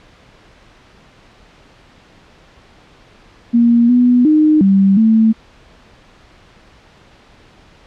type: tone with pitch steps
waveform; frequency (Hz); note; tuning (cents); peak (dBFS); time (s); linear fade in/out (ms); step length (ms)
sine; 235.5 / 246 / 307.2 / 194.8 / 221.8; A#3 / B3 / D#4 / G3 / A3; +18 / -7 / -22 / -11 / +14; -7; 3.53-5.33; 20; 360
effects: pink hiss -46 dBFS RMS until 7.86 s + low-pass 4000 Hz 12 dB/octave